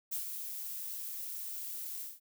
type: noise with ADSR envelope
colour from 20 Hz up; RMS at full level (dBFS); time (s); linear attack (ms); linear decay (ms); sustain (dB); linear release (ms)
violet; -35; 0.11-2.2; 19; 120; -6; 190
effects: none